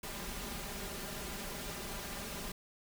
pink noise with comb filter, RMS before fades -42 dBFS, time 0.03-2.52 s, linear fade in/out 5 ms, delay 5 ms, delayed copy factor +0.65, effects none

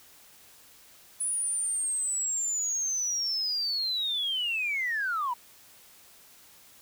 sine linear sweep, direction down, 9956 to 932.3 Hz, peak -26 dBFS, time 1.2-5.34 s, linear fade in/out 10 ms, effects tanh soft clip ceiling -22 dBFS + white hiss -55 dBFS RMS until 6.81 s

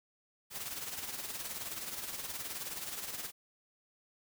white noise with tremolo, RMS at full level -39 dBFS, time 0.5-3.32 s, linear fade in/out 50 ms, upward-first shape sine, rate 19 Hz, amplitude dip 55%, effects none

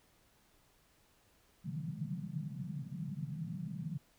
pink band-pass noise, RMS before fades -41 dBFS, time 1.64-3.98 s, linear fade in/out 10 ms, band 140 to 190 Hz, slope 48 dB/octave, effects pink hiss -69 dBFS RMS until 4.18 s

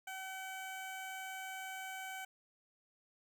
15% pulse tone with notch filter, 761 Hz, F#5, 48 cents sharp, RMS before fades -45 dBFS, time 0.07-2.25 s, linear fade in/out 5 ms, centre 4000 Hz, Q 2, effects none

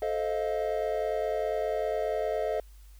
triangle chord, F dominant seventh, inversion first, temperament just, 436.5 / 523.8 / 628.6 / 698.5 Hz, A4 / C5 / Eb5 / F5, -14 / +2 / +18 / 0 cents, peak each -30 / -33 / -29 / -33 dBFS, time 0.02-2.6 s, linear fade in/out 2 ms, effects added 50 Hz sine -48 dBFS peak until 2.99 s + white hiss -63 dBFS RMS until 2.99 s

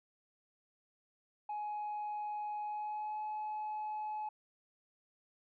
sine tone with pitch glide, 839 to 852.7 Hz, G#5 to G#5, +17 to +45 cents, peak -35 dBFS, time 1.49-4.29 s, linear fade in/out 5 ms, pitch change +28 cents, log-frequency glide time 2.63-3.2 s, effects tanh soft clip ceiling -35 dBFS

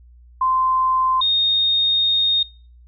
sine tone pair in turn, 1038 / 3699 Hz, C6 / A#7, -14 / -14 cents, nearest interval octave + minor seventh, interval 2200 cents, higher second, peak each -15 dBFS, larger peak neither, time 0.41-1.21 / 1.21-2.43 s, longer second, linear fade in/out 5 ms, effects noise-tail reverb RT60 0.5 s tail -26 dB re dry + added 60 Hz sine -44 dBFS peak until 2.87 s

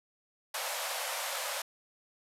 pink band-pass noise, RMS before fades -36 dBFS, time 0.54-1.62 s, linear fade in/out 5 ms, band 510 to 14000 Hz, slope 96 dB/octave, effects none

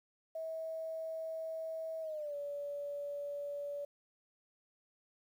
sine tone with pitch glide, 645 to 574.6 Hz, E5 to D5, -38 to -38 cents, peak -38 dBFS, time 0.35-3.85 s, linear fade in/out 5 ms, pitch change -200 cents, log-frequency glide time 2.01-2.35 s, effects 11-bit

